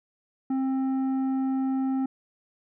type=tone with tanh clipping; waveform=sine; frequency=265 Hz; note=C4; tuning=22 cents sharp; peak=-25 dBFS; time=0.5-2.06 s; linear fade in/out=5 ms; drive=8 dB; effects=none